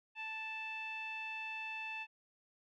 sawtooth tone with low-pass filter, 880 Hz, A5, in tune, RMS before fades -43 dBFS, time 0.15-2.07 s, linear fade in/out 50 ms, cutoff 2800 Hz, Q 9.9, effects none

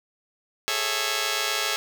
5% pulse chord, A major seventh, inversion third, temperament just, 412.5 / 440 / 550 / 660 Hz, G#4 / A4 / C#5 / E5, -12 / 0 / -14 / +2 cents, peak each -20 dBFS, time 0.68-1.76 s, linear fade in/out 0 ms, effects none

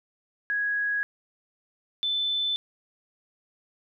sine tone pair in turn, 1661.2 / 3520 Hz, G#6 / A7, 0 / 0 cents, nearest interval octave + minor second, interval 1300 cents, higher second, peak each -24 dBFS, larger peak neither, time 0.5-1.03 / 2.03-2.56 s, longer neither, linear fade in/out 0 ms, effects none

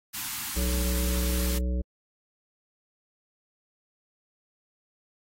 white band-stop noise, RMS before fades -34 dBFS, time 0.13-1.59 s, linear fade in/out 20 ms, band 310 to 820 Hz, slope 48 dB/octave
harmonic tone, 62 Hz, B1, 7 cents sharp, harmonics 1 / 3 / 5 / 7 / 9, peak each -25 / -35 / -40 / -43 / -42 dBFS, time 0.56-1.82 s, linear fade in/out 10 ms
effects AAC 48 kbps

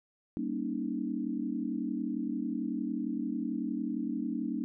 sine chord, Eb dominant seventh, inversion first, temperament just, 194.45 / 233.3 / 280 / 311.1 Hz, G3 / Bb3 / Db4 / Eb4, -14 / +2 / +18 / 0 cents, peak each -39 / -35 / -36 / -37 dBFS, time 0.37-4.64 s, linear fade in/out 0 ms, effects none

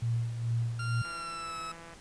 sine tone with tremolo, 116.54 Hz, A#2, in tune, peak -26 dBFS, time 0.02-1.02 s, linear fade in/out 5 ms, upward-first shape sine, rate 2.3 Hz, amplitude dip 60%
40% pulse tone with pitch glide, 1389 to 1296 Hz, F6 to E6, -10 to -30 cents, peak -36 dBFS, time 0.79-1.72 s, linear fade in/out 5 ms, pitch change -120 cents, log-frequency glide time 1.07-1.59 s
click train, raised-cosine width 0.5 ms, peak -34 dBFS, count 149, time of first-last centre 1.05-1.936 s, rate 167 Hz
effects pink hiss -53 dBFS RMS until 2 s + resampled to 22050 Hz

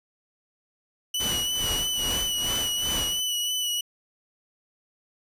sawtooth tone with vibrato, 2960 Hz, F#7, in tune, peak -22 dBFS, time 1.14-3.81 s, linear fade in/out 5 ms, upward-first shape sine, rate 3 Hz, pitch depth 27 cents each way
pink noise with tremolo, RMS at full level -31 dBFS, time 1.19-3.21 s, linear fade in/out 20 ms, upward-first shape sine, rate 2.4 Hz, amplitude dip 85%
effects resampled to 32000 Hz

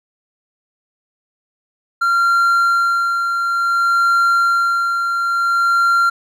triangle tone with tremolo, 1380 Hz, F6, 21 cents flat, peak -9 dBFS, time 2.01-6.1 s, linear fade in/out 10 ms, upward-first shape sine, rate 0.57 Hz, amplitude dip 45%, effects none

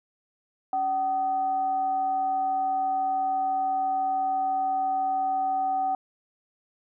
sine tone with frequency modulation, 761 Hz, F#5, 48 cents sharp, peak -23 dBFS, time 0.73-5.95 s, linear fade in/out 2 ms, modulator 478 Hz, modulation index 0.23, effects none

